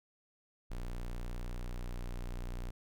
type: tone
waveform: square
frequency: 30.19 Hz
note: B0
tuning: 38 cents flat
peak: -38 dBFS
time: 0.7-2.71 s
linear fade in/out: 10 ms
effects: none